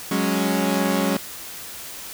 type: chord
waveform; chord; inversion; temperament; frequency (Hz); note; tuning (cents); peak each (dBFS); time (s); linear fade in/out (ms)
sawtooth; F# suspended second; none; equal; 185 / 207.7 / 277.2; F#3 / G#3 / C#4; 0 / 0 / 0; -20; 0.11-1.17; 5
effects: white hiss -36 dBFS RMS until 2.13 s